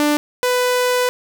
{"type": "tone pair in turn", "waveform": "sawtooth", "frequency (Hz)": [295.8, 497.5], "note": ["D4", "B4"], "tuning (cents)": [13, 13], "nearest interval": "major sixth", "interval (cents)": 900, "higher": "second", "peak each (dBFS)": [-10, -11], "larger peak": "first", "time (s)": [[0, 0.17], [0.43, 1.09]], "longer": "second", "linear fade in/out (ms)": 0, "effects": []}